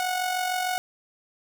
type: tone with amplitude modulation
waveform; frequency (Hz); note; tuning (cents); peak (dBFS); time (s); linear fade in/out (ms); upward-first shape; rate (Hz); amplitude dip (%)
sawtooth; 734; F#5; -14; -19; 0-0.78; 0; sine; 46.6; 50
effects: none